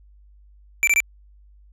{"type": "tone bursts", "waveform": "square", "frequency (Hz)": 2340, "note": "D7", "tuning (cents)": -7, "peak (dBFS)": -15, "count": 3, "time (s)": [0.83, 1.003], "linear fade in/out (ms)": 0, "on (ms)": 43, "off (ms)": 22, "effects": ["added 50 Hz sine -48 dBFS peak until 1.72 s", "low-pass 11000 Hz 12 dB/octave"]}